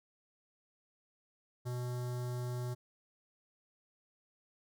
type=tone with notch filter; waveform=square; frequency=123.47 Hz; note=B2; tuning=in tune; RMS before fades=-38 dBFS; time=1.65-2.75 s; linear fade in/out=20 ms; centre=2500 Hz; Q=0.8; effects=none